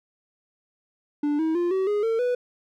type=tone with pitch steps; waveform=triangle; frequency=293.2 / 319.7 / 348.7 / 380.2 / 414.6 / 452.2 / 493.1 Hz; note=D4 / D#4 / F4 / F#4 / G#4 / A4 / B4; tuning=-3 / +47 / -3 / +47 / -3 / +47 / -3 cents; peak=-19 dBFS; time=1.23-2.35 s; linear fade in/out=5 ms; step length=160 ms; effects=none